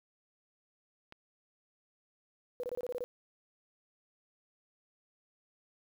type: click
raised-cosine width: 0.3 ms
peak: -33 dBFS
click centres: 1.124 s
type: tone bursts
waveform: sine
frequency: 493.9 Hz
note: B4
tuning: in tune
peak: -34 dBFS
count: 8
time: 2.6-3.04 s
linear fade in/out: 0 ms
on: 34 ms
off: 24 ms
effects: 10-bit